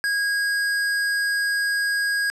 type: tone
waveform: square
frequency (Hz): 1640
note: G#6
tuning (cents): -22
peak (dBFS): -21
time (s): 0.04-2.3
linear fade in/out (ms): 0
effects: low-pass 10000 Hz 12 dB/octave